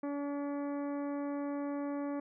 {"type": "harmonic tone", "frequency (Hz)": 285.6, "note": "D4", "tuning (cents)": -48, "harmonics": [1, 2, 3, 4, 5, 6, 7, 8], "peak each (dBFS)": [-35, -41, -48, -49, -58, -58, -60, -63], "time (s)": [0.03, 2.2], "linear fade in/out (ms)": 5, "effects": []}